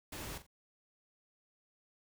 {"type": "noise with echo", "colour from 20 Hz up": "pink", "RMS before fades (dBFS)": -44, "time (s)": [0.12, 0.38], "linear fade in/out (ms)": 5, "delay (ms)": 43, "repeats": 2, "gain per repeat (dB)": -11, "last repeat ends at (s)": 0.466, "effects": []}